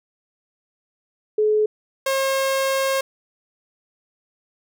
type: tone pair in turn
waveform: sine / sawtooth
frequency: 426.9 / 537.9 Hz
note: G#4 / C5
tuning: +48 / +48 cents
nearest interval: major third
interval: 400 cents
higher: second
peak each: -15 dBFS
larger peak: neither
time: 1.38-1.66 / 2.06-3.01 s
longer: second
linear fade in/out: 5 ms
effects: none